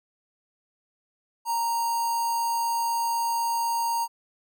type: tone with notch filter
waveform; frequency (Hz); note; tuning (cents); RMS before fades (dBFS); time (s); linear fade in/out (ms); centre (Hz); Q
square; 928; A#5; -8; -26; 1.45-4.08; 50; 2500; 0.93
effects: none